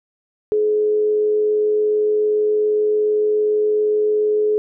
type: tone with amplitude modulation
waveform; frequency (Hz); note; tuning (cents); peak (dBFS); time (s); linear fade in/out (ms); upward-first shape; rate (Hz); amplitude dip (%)
sine; 423.9; G#4; +35; -13; 0.52-4.58; 0; sine; 97.4; 25
effects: none